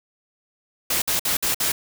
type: noise bursts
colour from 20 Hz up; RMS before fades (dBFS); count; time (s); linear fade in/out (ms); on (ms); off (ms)
white; -22; 5; 0.9-1.72; 5; 120; 55
effects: none